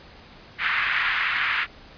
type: band-pass noise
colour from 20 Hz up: white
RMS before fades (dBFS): -24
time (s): 0.58-1.67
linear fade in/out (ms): 50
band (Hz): 1300 to 2300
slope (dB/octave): 24
effects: pink hiss -47 dBFS RMS until 1.97 s + resampled to 11025 Hz